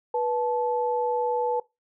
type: tone pair together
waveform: sine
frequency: 488.2 / 869.9 Hz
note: B4 / A5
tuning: -20 / -20 cents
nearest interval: minor seventh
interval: 1000 cents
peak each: -25 / -26 dBFS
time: 0.14-1.6 s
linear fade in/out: 5 ms
effects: noise-tail reverb RT60 0.2 s tail -20 dB re dry